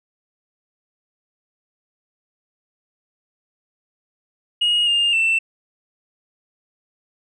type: tone with pitch steps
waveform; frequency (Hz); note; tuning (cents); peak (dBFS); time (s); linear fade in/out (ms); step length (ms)
sine; 2877 / 2815 / 2676; F#7 / F7 / E7; -49 / +13 / +25; -13; 4.61-5.39; 10; 260
effects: tanh soft clip ceiling -13 dBFS